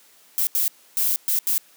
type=noise bursts at uneven times; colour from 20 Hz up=violet; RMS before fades=-21 dBFS; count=5; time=0.38-0.47 / 0.55-0.68 / 0.97-1.16 / 1.28-1.39 / 1.47-1.58 s; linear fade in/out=0 ms; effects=white hiss -54 dBFS RMS until 1.76 s + high-pass 200 Hz 12 dB/octave